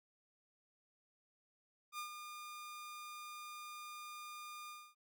sawtooth tone with ADSR envelope, 1210 Hz, D#6, 49 cents flat, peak -37 dBFS, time 1.92-4.95 s, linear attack 66 ms, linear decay 100 ms, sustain -7 dB, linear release 260 ms, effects none

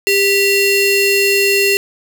35% pulse ring-modulated tone, 1568 Hz, G6, in tune, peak -6 dBFS, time 0.07-1.77 s, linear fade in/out 0 ms, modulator 1170 Hz, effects none

